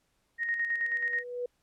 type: tone with tremolo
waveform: sine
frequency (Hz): 1864.7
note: A#6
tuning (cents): 0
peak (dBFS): -26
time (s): 0.38-1.24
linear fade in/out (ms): 50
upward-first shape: square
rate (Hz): 9.3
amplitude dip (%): 45
type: tone with exponential growth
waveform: sine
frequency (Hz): 490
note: B4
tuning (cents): -14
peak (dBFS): -29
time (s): 0.67-1.46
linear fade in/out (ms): 5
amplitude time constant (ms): 170
effects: pink hiss -74 dBFS RMS until 1.62 s + low-pass 12000 Hz 12 dB/octave